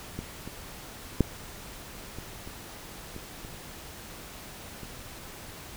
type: clicks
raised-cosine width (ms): 3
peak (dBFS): -20 / -26 / -7 / -25 / -29 / -25 / -29 / -27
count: 8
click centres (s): 0.19 / 0.476 / 1.207 / 2.186 / 2.475 / 3.164 / 3.449 / 4.833
effects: pink hiss -44 dBFS RMS until 5.76 s